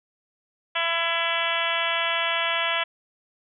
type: harmonic tone with a mistuned harmonic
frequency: 334.7 Hz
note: E4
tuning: 26 cents sharp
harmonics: 2 / 3 / 4 / 5 / 6 / 7 / 8 / 9 / 10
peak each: -31 / -31 / -31 / -31 / -31 / -31 / -31 / -31 / -31 dBFS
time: 0.75-2.84 s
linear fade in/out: 10 ms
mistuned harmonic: 7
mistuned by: -26 cents
effects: none